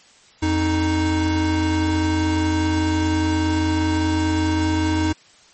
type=tone pair together; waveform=square; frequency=87.31 / 311.8 Hz; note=F2 / D#4; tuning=0 / +4 cents; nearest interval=octave + minor seventh; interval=2204 cents; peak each=-22 / -20 dBFS; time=0.42-5.13 s; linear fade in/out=10 ms; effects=white hiss -51 dBFS RMS until 5.53 s + MP3 32 kbps